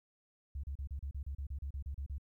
sine tone bursts, 69.3 Hz, C#2, in tune, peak -36 dBFS, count 14, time 0.55-2.182 s, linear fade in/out 5 ms, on 85 ms, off 34 ms, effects tanh soft clip ceiling -33 dBFS + 13-bit

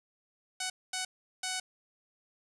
5% pulse tone bursts at uneven times, 745 Hz, F#5, 12 cents sharp, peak -21 dBFS, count 3, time 0.6-0.7 / 0.93-1.05 / 1.43-1.6 s, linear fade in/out 5 ms, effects resampled to 24000 Hz + 9-bit

